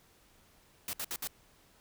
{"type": "noise bursts", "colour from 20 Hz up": "white", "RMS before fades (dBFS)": -37, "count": 4, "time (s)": [0.88, 1.274], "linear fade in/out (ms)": 2, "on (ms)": 52, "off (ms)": 62, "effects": ["pink hiss -64 dBFS RMS until 1.8 s"]}